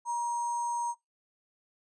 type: tone with sample-and-hold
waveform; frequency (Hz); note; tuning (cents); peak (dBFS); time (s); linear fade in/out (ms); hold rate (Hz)
sine; 949; A#5; +31; -28; 0.05-0.95; 50; 7350
effects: noise-tail reverb RT60 0.2 s tail -23 dB re dry + resampled to 22050 Hz